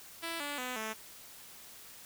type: tone with pitch steps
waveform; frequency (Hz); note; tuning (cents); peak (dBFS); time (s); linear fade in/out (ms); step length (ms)
5% pulse; 332.1 / 289.1 / 251.7 / 219.1; E4 / D4 / B3 / A3; +13 / -27 / +33 / -7; -25; 0.22-0.94; 20; 180
effects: white hiss -52 dBFS RMS until 2.05 s